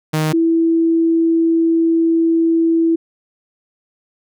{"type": "tone pair in turn", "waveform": ["sawtooth", "sine"], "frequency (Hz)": [155.56, 329.6], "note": ["D#3", "E4"], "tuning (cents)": [0, 0], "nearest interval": "octave + minor second", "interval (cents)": 1300, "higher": "second", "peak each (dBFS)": -11, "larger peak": "neither", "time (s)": [[0.13, 0.33], [0.33, 2.96]], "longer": "second", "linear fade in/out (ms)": 10, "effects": []}